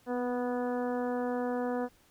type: harmonic tone with a mistuned harmonic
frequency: 246 Hz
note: B3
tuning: 7 cents flat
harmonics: 1 / 2 / 3 / 4 / 5 / 6 / 7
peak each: -33 / -33 / -38 / -43 / -47 / -47 / -49 dBFS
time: 0.06-1.89 s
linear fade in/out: 50 ms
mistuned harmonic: 1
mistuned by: +16 cents
effects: pink hiss -64 dBFS RMS until 2.1 s